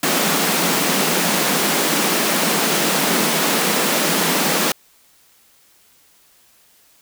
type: high-pass noise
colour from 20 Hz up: pink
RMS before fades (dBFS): -18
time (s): 0.03-4.72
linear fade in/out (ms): 2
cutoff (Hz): 160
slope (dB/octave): 96
effects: white hiss -54 dBFS RMS until 7.01 s